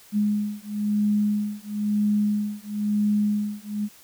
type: beating tone pair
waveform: sine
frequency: 207.9 / 208.9 Hz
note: G#3 / G#3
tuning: +2 / +10 cents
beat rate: 1 Hz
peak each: -24 dBFS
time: 0.12-3.89 s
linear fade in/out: 50 ms
effects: white hiss -51 dBFS RMS until 4.03 s